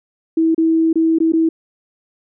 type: tone with dropouts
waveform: sine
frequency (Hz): 324.7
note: E4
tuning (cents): -26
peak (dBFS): -11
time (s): 0.37-1.49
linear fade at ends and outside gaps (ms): 5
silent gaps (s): 0.547-0.579 / 0.93-0.956 / 1.186-1.202 / 1.322-1.334
effects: none